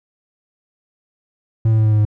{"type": "tone with pitch steps", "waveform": "triangle", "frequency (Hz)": [111.6, 110.38, 109.18, 107.99, 106.81, 105.64], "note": ["A2", "A2", "A2", "A2", "G#2", "G#2"], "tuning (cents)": [25, 6, -13, -32, 49, 30], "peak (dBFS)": -9, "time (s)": [1.65, 2.052], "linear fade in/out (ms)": 5, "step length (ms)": 67, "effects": []}